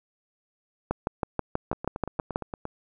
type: two click trains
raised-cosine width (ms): 1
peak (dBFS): -19 / -11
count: 9 / 10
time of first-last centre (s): 1.73-2.654 / 0.91-2.359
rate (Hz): 8.66 / 6.21
effects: none